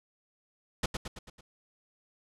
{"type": "noise with echo", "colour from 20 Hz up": "pink", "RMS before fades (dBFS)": -29, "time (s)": [0.83, 0.86], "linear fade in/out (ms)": 5, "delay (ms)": 110, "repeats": 5, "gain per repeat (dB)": -5, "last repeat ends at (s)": 1.41, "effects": ["low-pass 8000 Hz 12 dB/octave"]}